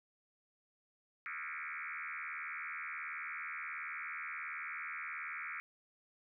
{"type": "tone with frequency modulation", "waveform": "sine", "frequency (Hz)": 1800, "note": "A6", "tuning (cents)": 39, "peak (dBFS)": -40, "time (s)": [1.26, 5.6], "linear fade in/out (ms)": 0, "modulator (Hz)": 78.6, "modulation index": 7, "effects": []}